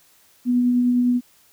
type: tone with tremolo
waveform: sine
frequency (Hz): 245.7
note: B3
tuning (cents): -9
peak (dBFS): -14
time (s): 0.45-1.21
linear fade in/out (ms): 50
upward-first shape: triangle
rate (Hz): 9.8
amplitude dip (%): 25
effects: white hiss -56 dBFS RMS until 1.52 s